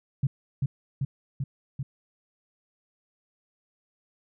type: tone with echo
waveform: sine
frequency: 135.7 Hz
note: C#3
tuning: 36 cents flat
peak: -20 dBFS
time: 0.23-0.27 s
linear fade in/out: 5 ms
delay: 390 ms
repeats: 4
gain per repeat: -2 dB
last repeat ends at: 1.83 s
effects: none